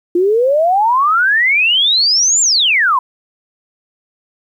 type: exponential two-way sweep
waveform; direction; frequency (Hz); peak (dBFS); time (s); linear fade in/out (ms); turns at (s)
sine; up then down; 340.3 to 7459 to 972; -9; 0.15-2.99; 5; 2.41
effects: 8-bit